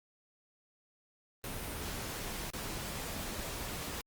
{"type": "noise with dropouts", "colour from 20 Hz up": "pink", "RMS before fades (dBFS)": -40, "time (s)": [1.44, 4.01], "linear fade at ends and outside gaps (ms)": 0, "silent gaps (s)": [2.503, 2.535], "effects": ["Opus 32 kbps"]}